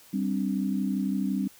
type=chord; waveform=sine; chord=G suspended fourth; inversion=none; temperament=equal; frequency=196 / 261.6 / 293.7 Hz; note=G3 / C4 / D4; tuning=0 / 0 / 0 cents; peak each=-27 / -30 / -33 dBFS; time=0.13-1.48 s; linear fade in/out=10 ms; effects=white hiss -54 dBFS RMS until 1.59 s